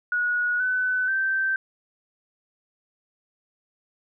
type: tone with pitch steps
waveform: sine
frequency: 1457 / 1505.8 / 1556.2 Hz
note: F#6 / F#6 / G6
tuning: -27 / +30 / -13 cents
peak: -21 dBFS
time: 0.12-1.56 s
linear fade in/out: 2 ms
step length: 480 ms
effects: none